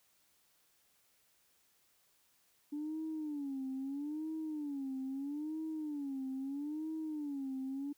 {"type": "tone with vibrato", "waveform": "sine", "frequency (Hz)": 289.3, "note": "D4", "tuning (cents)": -26, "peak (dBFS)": -36, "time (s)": [2.72, 7.93], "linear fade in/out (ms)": 10, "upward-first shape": "sine", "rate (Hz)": 0.77, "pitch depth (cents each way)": 160, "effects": ["tanh soft clip ceiling -33 dBFS", "white hiss -72 dBFS RMS until 7.97 s"]}